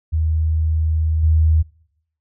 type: tone with level steps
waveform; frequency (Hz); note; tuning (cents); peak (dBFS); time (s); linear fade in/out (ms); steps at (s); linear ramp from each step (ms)
sine; 79.2; D#2; +31; -15 / -11; 0.12-1.63; 20; 1.23; 5
effects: noise-tail reverb RT60 0.7 s tail -24 dB re dry